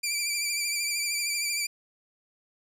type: tone with vibrato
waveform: 15% pulse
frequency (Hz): 2349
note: D7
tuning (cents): 0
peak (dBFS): -20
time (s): 0.03-1.67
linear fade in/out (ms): 10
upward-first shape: sine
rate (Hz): 13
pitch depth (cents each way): 42
effects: none